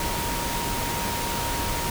sine tone in noise, 939 Hz, A#5, 12 cents sharp, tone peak -31 dBFS, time 0-1.9 s, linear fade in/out 2 ms, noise pink, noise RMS -28 dBFS, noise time 0-1.9 s, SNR -6 dB, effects none

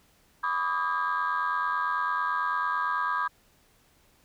sine tone cluster, 994 / 1152 / 1241 / 1617 Hz, B5 / D6 / D#6 / G#6, +11 / -34 / -5 / -47 cents, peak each -30 dBFS, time 0.43-3.28 s, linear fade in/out 10 ms, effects tanh soft clip ceiling -19 dBFS + pink hiss -63 dBFS RMS until 4.24 s

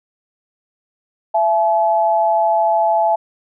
sine tone pair together, 670 / 856.9 Hz, E5 / A5, +28 / -46 cents, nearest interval major third, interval 426 cents, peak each -15 dBFS, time 1.34-3.16 s, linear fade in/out 10 ms, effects none

